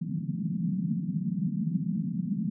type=band-pass noise; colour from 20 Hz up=pink; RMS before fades=-30 dBFS; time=0.01-2.5 s; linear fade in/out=10 ms; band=160 to 220 Hz; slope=48 dB/octave; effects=none